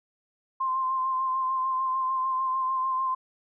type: tone with vibrato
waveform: sine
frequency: 1046.5 Hz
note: C6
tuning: in tune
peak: -24 dBFS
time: 0.6-3.15 s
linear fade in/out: 10 ms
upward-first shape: sine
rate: 6.7 Hz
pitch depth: 25 cents each way
effects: none